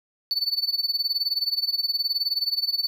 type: tone with tremolo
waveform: triangle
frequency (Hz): 4488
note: C#8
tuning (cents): +21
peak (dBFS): -18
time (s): 0.31-2.87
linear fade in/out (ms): 0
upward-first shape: sine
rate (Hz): 19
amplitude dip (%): 90
effects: none